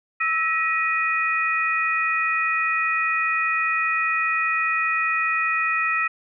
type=tone cluster; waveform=sine; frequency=1308 / 1905 / 2480 Hz; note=E6 / A#6 / D#7; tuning=-14 / +37 / -6 cents; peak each=-24 dBFS; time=0.2-6.08 s; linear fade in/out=10 ms; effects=none